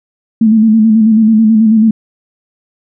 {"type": "tone with vibrato", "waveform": "sine", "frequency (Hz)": 220, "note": "A3", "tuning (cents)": 0, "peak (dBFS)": -4, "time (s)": [0.41, 1.91], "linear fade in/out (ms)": 5, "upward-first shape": "square", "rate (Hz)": 9.2, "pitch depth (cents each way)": 42, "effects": []}